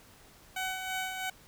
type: tone with tremolo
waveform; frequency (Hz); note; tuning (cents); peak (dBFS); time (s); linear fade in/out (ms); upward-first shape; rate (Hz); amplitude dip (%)
15% pulse; 752; F#5; +28; -25; 0.56-1.3; 5; sine; 3; 45
effects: pink hiss -57 dBFS RMS until 1.47 s